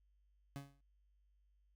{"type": "tone with exponential decay", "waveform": "30% pulse", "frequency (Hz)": 140, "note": "C#3", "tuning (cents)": 18, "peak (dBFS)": -39, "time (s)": [0.56, 0.81], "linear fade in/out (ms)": 0, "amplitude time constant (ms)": 54, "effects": ["added 50 Hz sine -70 dBFS peak until 1.75 s"]}